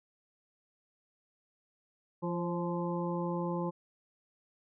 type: harmonic tone with a mistuned harmonic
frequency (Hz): 172.7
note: F3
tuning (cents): -19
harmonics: 1 / 2 / 3 / 5 / 6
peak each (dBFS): -34 / -37 / -39 / -41 / -42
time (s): 2.22-3.71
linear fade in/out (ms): 20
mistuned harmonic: 3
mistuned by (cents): +31
effects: none